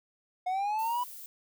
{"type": "linear sweep", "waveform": "triangle", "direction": "up", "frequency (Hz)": [722, 995], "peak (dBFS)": -26, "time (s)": [0.46, 1.04], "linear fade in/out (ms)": 10}
{"type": "noise", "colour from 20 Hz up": "violet", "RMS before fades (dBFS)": -45, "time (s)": [0.79, 1.26], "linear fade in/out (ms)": 0}
{"effects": []}